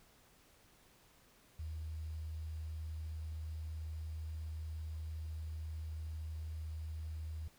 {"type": "tone with quantisation", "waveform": "sine", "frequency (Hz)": 78.9, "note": "D#2", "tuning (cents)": 25, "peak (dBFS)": -40, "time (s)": [1.59, 7.48], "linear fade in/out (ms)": 5, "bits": 11, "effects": ["pink hiss -66 dBFS RMS until 7.58 s"]}